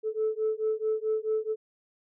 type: beating tone pair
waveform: sine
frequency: 433.7 / 438.3 Hz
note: A4 / A4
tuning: -25 / -7 cents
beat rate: 4.6 Hz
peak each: -28 dBFS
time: 0.03-1.56 s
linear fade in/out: 50 ms
effects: tanh soft clip ceiling -20 dBFS